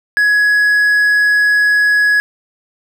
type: tone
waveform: triangle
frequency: 1677 Hz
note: G#6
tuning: 16 cents sharp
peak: -7 dBFS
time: 0.17-2.2 s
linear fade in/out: 0 ms
effects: none